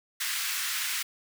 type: high-pass noise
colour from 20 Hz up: pink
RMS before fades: -31 dBFS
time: 0.2-1.03 s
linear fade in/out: 10 ms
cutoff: 1500 Hz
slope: 24 dB/octave
effects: none